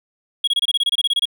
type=tone bursts; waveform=triangle; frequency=3313 Hz; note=G#7; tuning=5 cents flat; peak=-13 dBFS; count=14; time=0.44-1.255 s; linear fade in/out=5 ms; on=35 ms; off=25 ms; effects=none